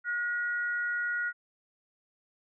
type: tone pair together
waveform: sine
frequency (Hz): 1443 / 1913.4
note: F#6 / A#6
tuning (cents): -44 / +45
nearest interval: perfect fourth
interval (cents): 489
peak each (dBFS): -29 / -37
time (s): 0.04-1.33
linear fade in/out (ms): 50
effects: none